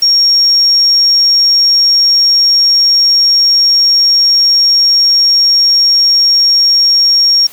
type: tone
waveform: sine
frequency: 5560 Hz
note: F8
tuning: 9 cents flat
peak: -5 dBFS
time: 0.02-7.47 s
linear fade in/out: 5 ms
effects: white hiss -35 dBFS RMS until 7.52 s